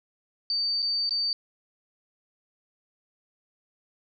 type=tone with dropouts; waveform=sine; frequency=4600 Hz; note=D8; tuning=37 cents flat; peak=-24 dBFS; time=0.5-1.33 s; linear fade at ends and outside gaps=1 ms; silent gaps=0.821-0.826 / 1.093-1.108 s; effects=none